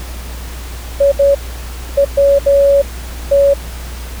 sine tone bursts at uneven times, 560 Hz, C#5, 18 cents sharp, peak -6 dBFS, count 6, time 1-1.12 / 1.19-1.35 / 1.97-2.05 / 2.17-2.39 / 2.46-2.82 / 3.31-3.54 s, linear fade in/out 10 ms, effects added 60 Hz sine -24 dBFS peak until 4.2 s + pink hiss -32 dBFS RMS until 4.2 s

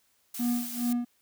blue noise, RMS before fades -38 dBFS, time 0.34-0.93 s, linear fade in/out 5 ms
triangle tone with tremolo, 241.1 Hz, B3, 41 cents flat, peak -22 dBFS, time 0.39-1.05 s, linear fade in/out 10 ms, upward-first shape sine, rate 2.4 Hz, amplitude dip 90%
effects white hiss -69 dBFS RMS until 1.21 s

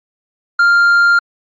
triangle tone with tanh clipping, 1396.9 Hz, F6, in tune, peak -8 dBFS, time 0.59-1.19 s, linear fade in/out 5 ms, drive 8 dB, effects Opus 48 kbps

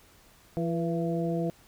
harmonic tone with a mistuned harmonic, 168.6 Hz, E3, 39 cents sharp, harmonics 1 / 2 / 3 / 4, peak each -29 / -32 / -34 / -35 dBFS, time 0.57-1.5 s, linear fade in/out 0 ms, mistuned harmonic 3, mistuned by -48 cents, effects pink hiss -58 dBFS RMS until 1.67 s

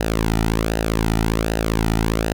sawtooth tone with flanger, 55 Hz, A1, in tune, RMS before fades -20 dBFS, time 0-2.33 s, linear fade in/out 5 ms, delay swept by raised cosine 0.88 to 1.87 ms, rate 1.3 Hz, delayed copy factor -0.7, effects none

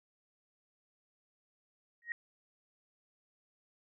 sine tone with exponential growth, 1881 Hz, A#6, 15 cents sharp, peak -30 dBFS, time 2.02-2.12 s, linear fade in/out 1 ms, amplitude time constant 21 ms, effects none

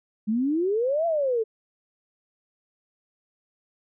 sine exponential two-way sweep, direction up then down, 205.9 to 688 to 430.2 Hz, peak -21 dBFS, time 0.27-1.44 s, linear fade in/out 20 ms, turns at 1.06 s, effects none

